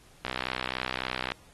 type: click train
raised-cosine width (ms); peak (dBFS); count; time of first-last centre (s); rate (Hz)
0.3; -14; 69; 0.25-1.319; 63.6
effects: pink hiss -58 dBFS RMS until 1.53 s + AAC 32 kbps